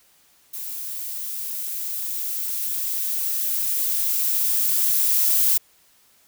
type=noise with level ramp; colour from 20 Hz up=violet; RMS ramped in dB=-32 to -18 dBFS; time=0.53-5.58 s; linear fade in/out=10 ms; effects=white hiss -58 dBFS RMS until 6.27 s